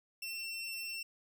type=tone; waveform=25% pulse; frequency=2702 Hz; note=E7; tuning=42 cents sharp; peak=-35 dBFS; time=0.22-1.03 s; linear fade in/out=5 ms; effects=none